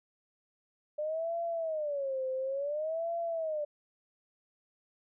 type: tone with vibrato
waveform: sine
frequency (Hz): 594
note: D5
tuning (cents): +20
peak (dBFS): -31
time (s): 0.98-3.65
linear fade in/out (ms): 10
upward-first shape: sine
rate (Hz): 0.57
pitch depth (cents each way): 230
effects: none